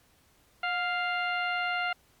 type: harmonic tone with a mistuned harmonic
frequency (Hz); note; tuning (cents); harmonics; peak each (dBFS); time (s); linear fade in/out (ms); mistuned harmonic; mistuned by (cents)
698.5; F5; 0; 1 / 2 / 3 / 4 / 5 / 6; -32 / -31 / -34 / -36 / -49 / -47; 0.63-1.93; 5; 1; +50
effects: pink hiss -64 dBFS RMS until 2.2 s + MP3 96 kbps